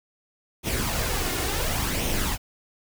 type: noise with flanger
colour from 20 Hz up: pink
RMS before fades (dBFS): -26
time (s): 0.63-2.38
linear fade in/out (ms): 50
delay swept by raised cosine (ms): 0.32 to 2.82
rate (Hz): 0.7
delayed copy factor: +0.5
effects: none